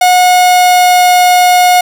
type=tone with pitch glide; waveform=45% pulse; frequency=726 to 721.8 Hz; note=F#5 to F#5; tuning=-33 to -43 cents; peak=-4 dBFS; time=0.01-1.81 s; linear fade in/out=5 ms; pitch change=-10 cents; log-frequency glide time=0.15-1.09 s; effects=7-bit